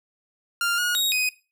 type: tone with pitch steps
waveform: sawtooth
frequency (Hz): 1396 / 1443 / 3775 / 2503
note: F6 / F#6 / A#7 / D#7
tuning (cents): -1 / -44 / +21 / +10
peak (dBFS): -18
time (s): 0.61-1.29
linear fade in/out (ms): 2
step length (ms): 170
effects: noise-tail reverb RT60 0.3 s tail -18 dB re dry